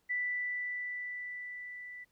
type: tone with level ramp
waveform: sine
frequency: 1977 Hz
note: B6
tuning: 1 cent sharp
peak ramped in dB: -30 to -44 dBFS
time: 0.09-2.05 s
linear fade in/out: 20 ms
effects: pink hiss -75 dBFS RMS until 2.11 s